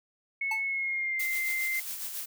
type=tone with pitch glide; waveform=sine; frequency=2197 to 2085 Hz; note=C#7 to C7; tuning=-16 to -7 cents; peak=-28 dBFS; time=0.41-1.8 s; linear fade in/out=5 ms; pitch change=-91 cents; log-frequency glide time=0.64-1.23 s
type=tone with exponential decay; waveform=square; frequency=880 Hz; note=A5; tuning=in tune; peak=-30 dBFS; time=0.51-0.65 s; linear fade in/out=5 ms; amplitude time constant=29 ms
type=noise with tremolo; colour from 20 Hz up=blue; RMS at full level=-35 dBFS; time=1.19-2.26 s; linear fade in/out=10 ms; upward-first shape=sine; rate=7.3 Hz; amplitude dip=45%
effects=none